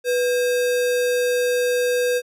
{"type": "tone with sample-and-hold", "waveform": "sine", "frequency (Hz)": 492.5, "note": "B4", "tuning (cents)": -5, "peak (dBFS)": -17, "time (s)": [0.04, 2.22], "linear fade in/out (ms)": 50, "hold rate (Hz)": 2100, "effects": ["resampled to 32000 Hz"]}